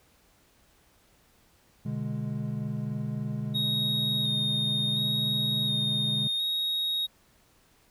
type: chord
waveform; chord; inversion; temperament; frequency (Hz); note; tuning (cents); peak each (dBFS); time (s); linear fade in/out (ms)
triangle; G# diminished; first; equal; 123.47 / 146.83 / 207.7; B2 / D3 / G#3; 0 / 0 / 0; -32; 1.85-6.28; 10
type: tone with vibrato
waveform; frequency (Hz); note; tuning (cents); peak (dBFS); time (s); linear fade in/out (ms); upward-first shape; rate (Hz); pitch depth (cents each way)
triangle; 3729; A#7; 0; -25; 3.54-7.07; 20; square; 0.7; 17
effects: pink hiss -63 dBFS RMS until 7.9 s